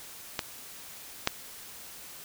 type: clicks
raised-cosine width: 0.2 ms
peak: -11 / -6 dBFS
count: 2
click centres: 0.392 / 1.274 s
effects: white hiss -46 dBFS RMS until 2.24 s